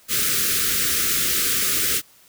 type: band-stop noise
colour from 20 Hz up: white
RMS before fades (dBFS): -21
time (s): 0.08-2.02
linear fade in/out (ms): 50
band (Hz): 520 to 1200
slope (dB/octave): 96
effects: white hiss -53 dBFS RMS until 2.28 s